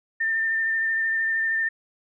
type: tone with vibrato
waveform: sine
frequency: 1800 Hz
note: A6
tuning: 39 cents sharp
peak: -21 dBFS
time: 0.2-1.69 s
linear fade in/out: 10 ms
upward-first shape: square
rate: 13 Hz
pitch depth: 11 cents each way
effects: none